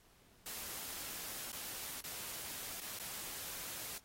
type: noise with dropouts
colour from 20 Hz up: white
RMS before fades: -45 dBFS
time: 0.46-3.98 s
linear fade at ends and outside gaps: 1 ms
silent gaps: 1.519-1.529 / 2.007-2.04 / 2.803-2.816 / 2.989-2.997 s
effects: pink hiss -67 dBFS RMS until 4.04 s + AAC 48 kbps